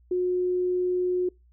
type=tone; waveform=sine; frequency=361.9 Hz; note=F#4; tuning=38 cents flat; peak=-22 dBFS; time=0.11-1.29 s; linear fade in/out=5 ms; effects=noise-tail reverb RT60 0.2 s tail -24 dB re dry + added 60 Hz sine -55 dBFS peak until 1.52 s